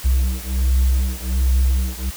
triangle beating tone pair, 63.5 / 64.8 Hz, B1 / C2, +49 / -16 cents, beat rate 1.3 Hz, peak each -15 / -16 dBFS, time 0.04-2.11 s, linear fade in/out 20 ms, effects tanh soft clip ceiling -7 dBFS + white hiss -35 dBFS RMS until 2.16 s

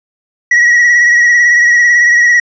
triangle tone with vibrato, 1920 Hz, B6, 49 cents flat, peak -3 dBFS, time 0.51-2.4 s, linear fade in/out 5 ms, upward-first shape sine, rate 18 Hz, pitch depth 37 cents each way, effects resampled to 16000 Hz

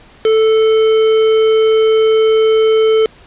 triangle tone with quantisation, 440 Hz, A4, in tune, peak -6 dBFS, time 0.25-3.06 s, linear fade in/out 2 ms, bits 3, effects pink hiss -43 dBFS RMS until 3.26 s + resampled to 8000 Hz

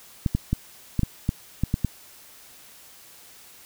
clicks, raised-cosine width 5 ms, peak -9 dBFS, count 9, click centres 0.262 / 0.35 / 0.53 / 0.993 / 1.033 / 1.291 / 1.636 / 1.741 / 1.847 s, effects white hiss -49 dBFS RMS until 3.65 s

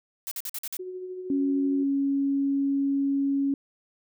blue noise bursts, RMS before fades -33 dBFS, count 6, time 0.27-0.768 s, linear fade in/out 0 ms, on 43 ms, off 48 ms
sine tone with tremolo, 368.1 Hz, F#4, 9 cents flat, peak -32 dBFS, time 0.79-1.84 s, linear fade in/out 10 ms, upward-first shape sine, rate 13 Hz, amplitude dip 35%
sine tone, 277.2 Hz, C#4, in tune, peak -22 dBFS, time 1.3-3.54 s, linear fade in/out 2 ms
effects none

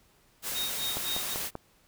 white noise, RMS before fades -34 dBFS, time 0.42-1.51 s, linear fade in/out 50 ms
sine tone with tremolo, 3729 Hz, A#7, in tune, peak -30 dBFS, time 0.55-1.34 s, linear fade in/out 5 ms, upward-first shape sine, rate 3.9 Hz, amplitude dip 95%
click train, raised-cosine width 1 ms, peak -21 dBFS, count 4, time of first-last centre 0.97-1.554 s, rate 5.14 Hz
effects pink hiss -64 dBFS RMS until 1.87 s

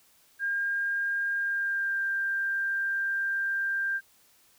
sine tone with pitch glide, 1610 to 1586.9 Hz, G6 to G6, +46 to +21 cents, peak -26 dBFS, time 0.39-4.01 s, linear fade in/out 50 ms, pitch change -25 cents, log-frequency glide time 1.36-2.02 s, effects white hiss -62 dBFS RMS until 4.58 s

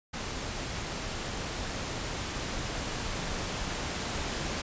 pink noise with level ramp, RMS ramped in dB -36 to -33 dBFS, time 0.13-4.62 s, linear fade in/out 10 ms, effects resampled to 16000 Hz

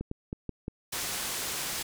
clicks, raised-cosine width 3 ms, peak -21 dBFS, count 5, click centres 0.01 / 0.114 / 0.329 / 0.493 / 0.681 s
white low-pass noise, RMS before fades -34 dBFS, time 0.92-1.83 s, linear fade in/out 10 ms, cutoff 11000 Hz, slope 12 dB/octave
effects none

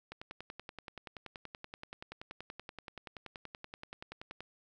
click train, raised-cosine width 0.3 ms, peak -28 dBFS, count 46, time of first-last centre 0.12-4.406 s, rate 10.5 Hz, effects none

